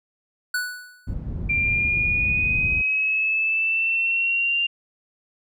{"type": "tone with exponential decay", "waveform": "square", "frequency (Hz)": 1480, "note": "F#6", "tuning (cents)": 0, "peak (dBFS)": -21, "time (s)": [0.54, 1.14], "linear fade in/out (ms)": 5, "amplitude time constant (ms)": 130}
{"type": "low-pass noise", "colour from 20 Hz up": "white", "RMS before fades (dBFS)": -29, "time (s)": [1.07, 2.82], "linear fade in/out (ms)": 10, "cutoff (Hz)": 110, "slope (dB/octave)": 12}
{"type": "exponential sweep", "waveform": "sine", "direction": "up", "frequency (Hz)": [2369, 2794], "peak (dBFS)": -19, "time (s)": [1.49, 4.67], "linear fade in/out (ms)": 10}
{"effects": []}